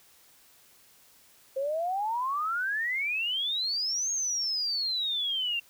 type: exponential two-way sweep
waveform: sine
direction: up then down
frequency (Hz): 523.3 to 6580 to 2732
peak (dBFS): -27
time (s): 1.56-5.6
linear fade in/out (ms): 10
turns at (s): 4.11
effects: white hiss -59 dBFS RMS until 5.69 s